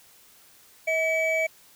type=tone pair together; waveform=triangle; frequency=642 / 2288 Hz; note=E5 / D7; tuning=-46 / -46 cents; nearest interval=octave + minor seventh; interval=2200 cents; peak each=-23 dBFS; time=0.87-1.47 s; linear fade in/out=10 ms; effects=white hiss -55 dBFS RMS until 1.75 s